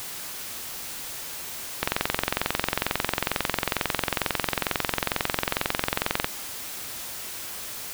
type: click train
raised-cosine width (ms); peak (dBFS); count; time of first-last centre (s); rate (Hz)
0.3; -5; 99; 1.83-6.244; 22.2
effects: white hiss -36 dBFS RMS until 7.93 s